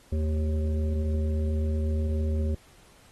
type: harmonic tone with a mistuned harmonic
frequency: 77.78 Hz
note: D#2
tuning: in tune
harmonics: 1 / 3 / 5 / 7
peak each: -24 / -34 / -38 / -41 dBFS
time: 0.12-2.55 s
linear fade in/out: 5 ms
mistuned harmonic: 3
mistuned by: -62 cents
effects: pink hiss -57 dBFS RMS until 3.11 s + AAC 32 kbps